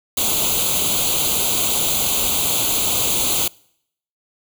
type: noise with comb filter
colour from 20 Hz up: white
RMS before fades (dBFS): -19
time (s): 0.17-3.48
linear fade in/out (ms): 5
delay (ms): 0.28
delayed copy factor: +0.9
effects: noise-tail reverb RT60 0.7 s tail -25 dB re dry